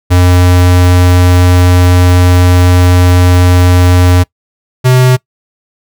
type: tone pair in turn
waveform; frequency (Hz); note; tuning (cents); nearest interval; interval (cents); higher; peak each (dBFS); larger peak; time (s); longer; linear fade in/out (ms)
square; 89.6 / 127.48; F2 / C3; +45 / -45; tritone; 610; second; -4; neither; 0.1-4.24 / 4.84-5.17; first; 20
effects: noise-tail reverb RT60 0.1 s tail -22 dB re dry